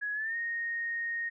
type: tone with pitch glide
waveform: sine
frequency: 1676 to 1859.6 Hz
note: G#6 to A#6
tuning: +15 to -5 cents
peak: -31 dBFS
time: 0.01-1.3 s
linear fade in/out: 20 ms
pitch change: +180 cents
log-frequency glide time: 0.13-0.36 s
effects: none